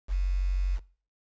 sine tone with quantisation, 46.25 Hz, F#1, in tune, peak -23 dBFS, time 0.08-0.8 s, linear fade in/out 50 ms, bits 8, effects noise-tail reverb RT60 0.4 s tail -20 dB re dry + resampled to 16000 Hz

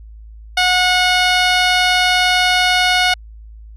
10% pulse tone, 729 Hz, F#5, 26 cents flat, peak -3 dBFS, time 0.57-3.14 s, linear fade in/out 5 ms, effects added 54 Hz sine -34 dBFS peak until 3.76 s + low-pass 7000 Hz 12 dB/octave

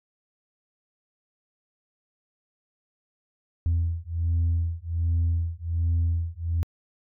sine beating tone pair, 83.3 / 84.6 Hz, E2 / E2, +19 / +45 cents, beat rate 1.3 Hz, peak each -24 dBFS, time 3.66-6.63 s, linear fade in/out 0 ms, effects tanh soft clip ceiling -18 dBFS

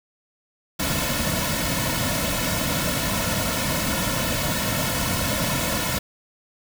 pink noise with comb filter, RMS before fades -24 dBFS, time 0.79-5.99 s, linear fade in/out 10 ms, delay 2.5 ms, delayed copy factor -0.8, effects none

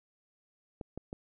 clicks, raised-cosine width 2 ms, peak -26 dBFS, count 3, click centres 0.812 / 0.976 / 1.129 s, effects none

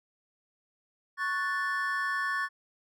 triangle chord, F# minor, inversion second, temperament equal, 1108.7 / 1480 / 1760 Hz, C#6 / F#6 / A6, 0 / 0 / 0 cents, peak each -31 / -34 / -29 dBFS, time 1.17-2.49 s, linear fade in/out 50 ms, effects none

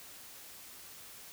silence, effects white hiss -51 dBFS RMS until 1.32 s

